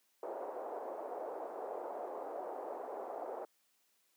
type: band-pass noise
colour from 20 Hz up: white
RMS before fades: -43 dBFS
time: 0.23-3.45 s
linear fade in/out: 2 ms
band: 410 to 750 Hz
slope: 24 dB/octave
effects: white hiss -75 dBFS RMS until 4.16 s + high-pass 200 Hz 12 dB/octave